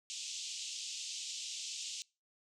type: band-pass noise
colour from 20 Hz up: white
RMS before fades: -43 dBFS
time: 0.1-2.02 s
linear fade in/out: 0 ms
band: 2700 to 7600 Hz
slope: 48 dB/octave
effects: noise-tail reverb RT60 0.3 s tail -24 dB re dry